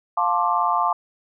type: chord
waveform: sine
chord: D minor seventh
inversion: first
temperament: just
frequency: 704.8 / 881 / 1057.2 / 1174.7 Hz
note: F5 / A5 / C6 / D6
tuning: +16 / +2 / +18 / 0 cents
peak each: -24 / -23 / -23 / -23 dBFS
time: 0.17-0.93 s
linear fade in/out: 5 ms
effects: none